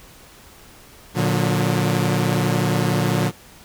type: chord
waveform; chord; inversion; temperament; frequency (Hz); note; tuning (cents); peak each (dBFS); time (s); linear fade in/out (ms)
sawtooth; Bb augmented; none; equal with one note detuned; 116.54 / 146.83 / 180.67; Bb2 / D3 / F#3; 0 / 0 / -41; -18; 1.14-3.32; 50
effects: pink hiss -46 dBFS RMS until 3.64 s